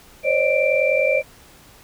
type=tone cluster; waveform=sine; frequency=522 / 561 / 612 / 2353 Hz; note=C5 / C#5 / D#5 / D7; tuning=-4 / +21 / -29 / +3 cents; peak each=-21 dBFS; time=0.23-1.23 s; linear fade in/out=50 ms; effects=pink hiss -48 dBFS RMS until 1.83 s